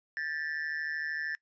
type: tone with amplitude modulation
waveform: triangle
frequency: 1760 Hz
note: A6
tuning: in tune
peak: -27 dBFS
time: 0.17-1.35 s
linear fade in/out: 0 ms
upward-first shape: sine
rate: 153 Hz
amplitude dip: 85%
effects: noise-tail reverb RT60 0.1 s tail -21 dB re dry + resampled to 16000 Hz